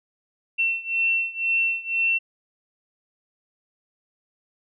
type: beating tone pair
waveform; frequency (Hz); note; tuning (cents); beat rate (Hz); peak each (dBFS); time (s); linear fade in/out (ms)
sine; 2701 / 2703; E7 / E7; +42 / +43; 2; -23 / -25; 0.58-2.19; 20
effects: none